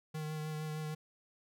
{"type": "tone with vibrato", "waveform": "square", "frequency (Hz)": 154.5, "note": "D#3", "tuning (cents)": -12, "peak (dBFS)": -38, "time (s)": [0.14, 0.95], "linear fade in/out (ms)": 10, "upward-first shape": "triangle", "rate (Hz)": 6.5, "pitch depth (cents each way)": 23, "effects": []}